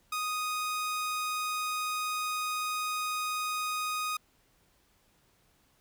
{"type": "tone", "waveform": "sawtooth", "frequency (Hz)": 1244.5, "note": "D#6", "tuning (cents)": 0, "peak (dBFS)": -27, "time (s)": [0.12, 4.17], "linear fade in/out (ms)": 5, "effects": ["pink hiss -68 dBFS RMS until 5.8 s"]}